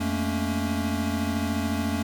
square tone cluster, 87 / 216.4 / 230.3 / 282.1 Hz, F2 / A3 / A#3 / C#4, -6 / -29 / -21 / +30 cents, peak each -31 dBFS, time 0-2.03 s, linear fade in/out 10 ms, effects none

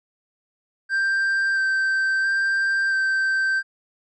triangle tone with vibrato, 1568 Hz, G6, in tune, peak -17 dBFS, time 0.89-3.63 s, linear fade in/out 50 ms, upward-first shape square, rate 0.74 Hz, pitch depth 11 cents each way, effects resampled to 22050 Hz

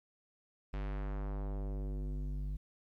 square tone with low-pass filter sweep, 49.62 Hz, G1, 22 cents sharp, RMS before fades -38 dBFS, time 0.73-2.57 s, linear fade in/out 10 ms, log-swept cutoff 2800 to 140 Hz, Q 1, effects 12-bit

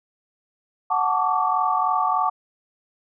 sine chord, D major seventh, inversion first, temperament equal with one note detuned, 740 / 880 / 1131.4 / 1174.7 Hz, F#5 / A5 / C#6 / D6, 0 / 0 / +35 / 0 cents, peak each -24 dBFS, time 0.9-2.3 s, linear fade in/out 10 ms, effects none

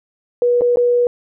sine tone with dropouts, 485.1 Hz, B4, 31 cents flat, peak -11 dBFS, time 0.42-1.07 s, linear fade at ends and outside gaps 1 ms, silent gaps 0.61-0.618 / 0.759-0.771 s, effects none

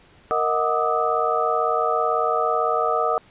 sine tone cluster, 466.1 / 627 / 733 / 1198 / 1276 Hz, A#4 / D#5 / F#5 / D6 / D#6, 0 / +13 / -16 / +34 / +43 cents, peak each -25 dBFS, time 0.31-3.18 s, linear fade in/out 0 ms, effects pink hiss -53 dBFS RMS until 3.3 s + resampled to 8000 Hz

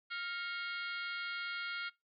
harmonic tone with a mistuned harmonic, 466.2 Hz, A#4, in tune, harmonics 3 / 4 / 5 / 6 / 7 / 8 / 9 / 10, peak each -40 / -53 / -44 / -50 / -48 / -55 / -49 / -57 dBFS, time 0.1-1.9 s, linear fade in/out 20 ms, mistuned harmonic 5, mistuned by -110 cents, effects noise-tail reverb RT60 0.2 s tail -21 dB re dry + MP3 64 kbps

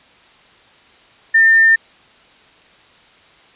sine tone, 1803 Hz, A6, 42 cents sharp, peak -7 dBFS, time 1.34-1.76 s, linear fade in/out 10 ms, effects white hiss -48 dBFS RMS until 3.55 s + resampled to 8000 Hz

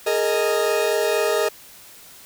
40% pulse chord, Ab suspended second, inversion none, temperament equal with one note detuned, 415.3 / 459.5 / 622.3 Hz, Ab4 / Bb4 / Eb5, 0 / -25 / 0 cents, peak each -22 dBFS, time 0.06-1.49 s, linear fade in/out 10 ms, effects white hiss -45 dBFS RMS until 2.25 s

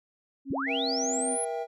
sine tone with pitch glide, 272 to 259.4 Hz, C#4 to C4, -33 to -15 cents, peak -32 dBFS, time 0.45-1.38 s, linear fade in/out 50 ms, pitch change -82 cents, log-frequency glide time 0.66-1.25 s
sine linear sweep, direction up, 34.2 to 10730 Hz, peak -29 dBFS, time 0.5-1.45 s, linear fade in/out 10 ms
triangle chord, E diminished, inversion second, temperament just, 474.7 / 659.3 / 791.1 Hz, Bb4 / E5 / G5, +31 / 0 / +16 cents, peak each -31 / -33 / -33 dBFS, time 0.66-1.67 s, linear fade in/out 50 ms
effects none

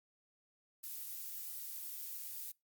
violet noise, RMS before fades -45 dBFS, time 0.83-2.52 s, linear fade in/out 10 ms, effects noise-tail reverb RT60 0.2 s tail -23 dB re dry + Opus 48 kbps

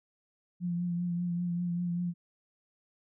sine tone with vibrato, 174.6 Hz, F3, in tune, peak -29 dBFS, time 0.6-2.14 s, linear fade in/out 50 ms, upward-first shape triangle, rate 5.1 Hz, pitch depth 33 cents each way, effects none

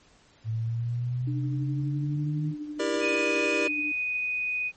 sine exponential sweep, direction up, 110.2 to 155.9 Hz, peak -26 dBFS, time 0.44-2.55 s, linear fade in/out 50 ms
sine tone with tremolo, 298.6 Hz, D4, 29 cents sharp, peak -31 dBFS, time 1.27-3.92 s, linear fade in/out 5 ms, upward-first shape triangle, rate 12 Hz, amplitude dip 50%
square chord, E half-diminished seventh, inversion none, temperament just, 329.6 / 395.6 / 474.7 / 593.3 Hz, E4 / G4 / Bb4 / D5, 0 / +16 / +31 / +18 cents, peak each -32 dBFS, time 2.79-3.68 s, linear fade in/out 10 ms
sine tone, 2489 Hz, D#7, in tune, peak -26 dBFS, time 3-4.72 s, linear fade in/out 50 ms
effects pink hiss -59 dBFS RMS until 4.76 s + MP3 32 kbps

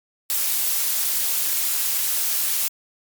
blue noise with amplitude modulation, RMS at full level -20 dBFS, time 0.3-2.68 s, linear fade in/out 0 ms, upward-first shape sine, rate 258 Hz, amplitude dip 40%, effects MP3 96 kbps

